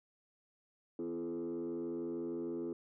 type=tone with frequency modulation; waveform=sine; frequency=338.8 Hz; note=E4; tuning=48 cents sharp; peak=-35 dBFS; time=0.99-2.73 s; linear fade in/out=2 ms; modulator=86.5 Hz; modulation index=1.1; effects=tanh soft clip ceiling -34 dBFS